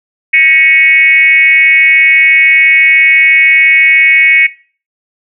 sine tone with frequency modulation, 2217 Hz, C#7, in tune, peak -3 dBFS, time 0.33-4.47 s, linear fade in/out 10 ms, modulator 303 Hz, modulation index 0.8, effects noise-tail reverb RT60 0.4 s tail -20 dB re dry

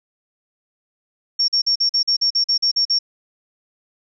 sine tone bursts, 5500 Hz, F8, 27 cents flat, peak -14 dBFS, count 12, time 1.39-2.99 s, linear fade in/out 10 ms, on 93 ms, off 44 ms, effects none

